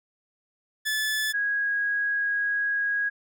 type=tone pair in turn; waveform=sawtooth / sine; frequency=1732 / 1649.7 Hz; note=A6 / G#6; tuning=-28 / -12 cents; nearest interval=minor second; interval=84 cents; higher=first; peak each=-21 / -23 dBFS; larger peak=first; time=0.85-1.33 / 1.33-3.1 s; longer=second; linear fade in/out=20 ms; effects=none